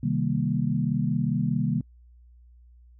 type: chord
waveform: sine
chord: C minor seventh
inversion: none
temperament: equal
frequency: 130.81 / 155.56 / 196 / 233.1 Hz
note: C3 / Eb3 / G3 / Bb3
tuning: 0 / 0 / 0 / 0 cents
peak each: -28 / -27 / -29 / -28 dBFS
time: 0.03-1.81 s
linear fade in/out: 5 ms
effects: noise-tail reverb RT60 0.1 s tail -26 dB re dry + added 60 Hz sine -50 dBFS peak until 2.99 s